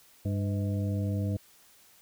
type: harmonic tone with a mistuned harmonic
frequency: 100 Hz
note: G2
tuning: 35 cents sharp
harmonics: 1 / 2 / 3 / 5 / 6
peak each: -28 / -34 / -38 / -42 / -44 dBFS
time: 0.25-1.37 s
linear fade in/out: 5 ms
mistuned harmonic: 6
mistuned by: +93 cents
effects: white hiss -59 dBFS RMS until 2.01 s